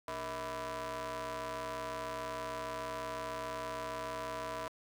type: ring-modulated tone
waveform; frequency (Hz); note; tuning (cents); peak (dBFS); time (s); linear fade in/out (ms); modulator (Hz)
sawtooth; 174.4; F3; -2; -31; 0.08-4.68; 0; 818
effects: low-pass 10000 Hz 12 dB/octave + 10-bit